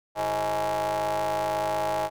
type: ring-modulated tone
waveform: 40% pulse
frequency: 101.6 Hz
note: G#2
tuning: 38 cents flat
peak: -21 dBFS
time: 0.15-2.1 s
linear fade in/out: 50 ms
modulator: 734 Hz
effects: none